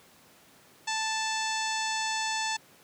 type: harmonic tone with a mistuned harmonic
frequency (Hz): 880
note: A5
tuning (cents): 0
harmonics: 1 / 2 / 3 / 4 / 5 / 6 / 7 / 8 / 9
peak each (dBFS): -32 / -35 / -37 / -38 / -39 / -40 / -40 / -41 / -42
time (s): 0.87-2.57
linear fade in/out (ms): 10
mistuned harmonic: 8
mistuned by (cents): -22
effects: pink hiss -57 dBFS RMS until 2.83 s + high-pass 150 Hz 12 dB/octave